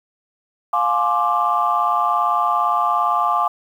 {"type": "chord", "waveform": "sine", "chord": "D half-diminished seventh", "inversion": "first", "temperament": "just", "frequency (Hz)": [704.8, 845.8, 1057.2, 1174.7], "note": ["F5", "Ab5", "C6", "D6"], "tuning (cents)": [16, 31, 18, 0], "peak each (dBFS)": [-21, -22, -22, -18], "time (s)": [0.73, 3.48], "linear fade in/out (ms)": 5, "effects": ["tanh soft clip ceiling -6 dBFS", "8-bit"]}